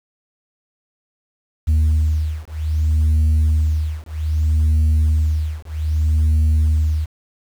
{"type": "beating tone pair", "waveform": "sine", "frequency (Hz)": [77.3, 77.93], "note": ["D#2", "D#2"], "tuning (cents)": [-11, 3], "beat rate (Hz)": 0.63, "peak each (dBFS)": [-15, -15], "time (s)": [1.67, 7.06], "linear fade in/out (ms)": 20, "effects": ["tanh soft clip ceiling -11 dBFS", "7-bit"]}